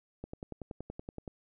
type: click train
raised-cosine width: 2 ms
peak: -27 dBFS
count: 12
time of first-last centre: 0.24-1.278 s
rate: 10.6 Hz
effects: none